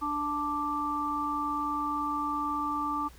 harmonic tone, 293.7 Hz, D4, in tune, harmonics 1 / 3 / 4, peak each -35 / -35 / -30 dBFS, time 0.01-3.09 s, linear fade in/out 20 ms, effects added 60 Hz sine -50 dBFS peak until 3.18 s + pink hiss -56 dBFS RMS until 3.18 s

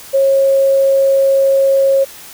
sine tone, 544 Hz, C#5, 33 cents flat, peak -8 dBFS, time 0.13-2.05 s, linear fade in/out 20 ms, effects white hiss -35 dBFS RMS until 2.33 s

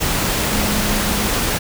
sine tone in noise, 208.7 Hz, G#3, 9 cents sharp, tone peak -23 dBFS, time 0.51-1.29 s, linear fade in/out 20 ms, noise pink, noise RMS -19 dBFS, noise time 0-1.59 s, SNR -7 dB, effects none

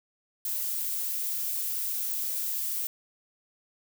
violet noise, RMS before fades -31 dBFS, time 0.45-2.87 s, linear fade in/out 2 ms, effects none

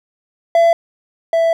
triangle tone pair in turn, 673 / 661.8 Hz, E5 / E5, +36 / +7 cents, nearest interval unison, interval 29 cents, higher first, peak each -6 / -9 dBFS, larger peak first, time 0.55-0.73 / 1.33-1.53 s, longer second, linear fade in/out 2 ms, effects none

